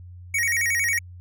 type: tone with vibrato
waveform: square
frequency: 2053 Hz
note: C7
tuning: 33 cents flat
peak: -21 dBFS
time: 0.34-0.99 s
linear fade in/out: 5 ms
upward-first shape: square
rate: 11 Hz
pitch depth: 150 cents each way
effects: added 89 Hz sine -39 dBFS peak until 1.2 s